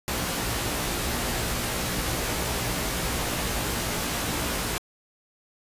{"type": "noise with comb filter", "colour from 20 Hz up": "pink", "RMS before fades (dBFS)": -28, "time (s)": [0.08, 4.78], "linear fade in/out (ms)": 0, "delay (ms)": 17, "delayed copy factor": 0.75, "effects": ["resampled to 32000 Hz"]}